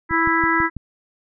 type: harmonic tone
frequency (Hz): 329.6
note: E4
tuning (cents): 0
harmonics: 1 / 3 / 4 / 5 / 6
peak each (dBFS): -22 / -22 / -22 / -22 / -22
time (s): 0.09-0.7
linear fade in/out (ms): 50
type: click train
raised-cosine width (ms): 5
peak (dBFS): -18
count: 5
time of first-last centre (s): 0.11-0.767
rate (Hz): 6.09
effects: none